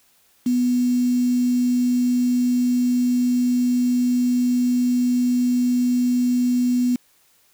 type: tone with quantisation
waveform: sine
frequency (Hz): 246.9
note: B3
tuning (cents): 0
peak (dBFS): -16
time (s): 0.46-6.96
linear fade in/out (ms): 5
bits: 6
effects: white hiss -59 dBFS RMS until 7.53 s